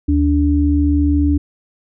sine tone pair together, 76.12 / 289.9 Hz, D#2 / D4, -37 / -22 cents, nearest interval octave + major seventh, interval 2315 cents, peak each -14 dBFS, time 0.08-1.38 s, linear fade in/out 10 ms, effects none

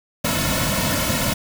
pink noise with comb filter, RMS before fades -21 dBFS, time 0.24-1.34 s, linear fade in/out 10 ms, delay 2.5 ms, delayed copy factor -0.85, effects none

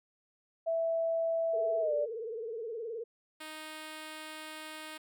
sine tone with pitch glide, 659.3 to 587.4 Hz, E5 to D5, 0 to 0 cents, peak -28 dBFS, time 0.66-2.06 s, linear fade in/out 20 ms, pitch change -200 cents, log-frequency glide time 1.8-1.93 s
sine tone with vibrato, 453.7 Hz, A#4, 47 cents flat, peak -36 dBFS, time 1.53-3.04 s, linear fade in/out 10 ms, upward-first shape triangle, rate 19 Hz, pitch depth 120 cents each way
5% pulse tone, 311.1 Hz, D#4, in tune, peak -31 dBFS, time 3.4-4.98 s, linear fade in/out 10 ms
effects none

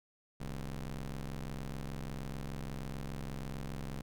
25% pulse ring-modulated tone, 66.6 Hz, C2, 31 cents sharp, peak -32 dBFS, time 0.4-4.02 s, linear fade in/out 10 ms, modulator 77.4 Hz, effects none

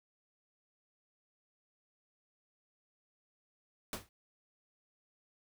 pink noise with exponential decay, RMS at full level -35 dBFS, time 3.93-4.09 s, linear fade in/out 1 ms, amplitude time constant 34 ms, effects none

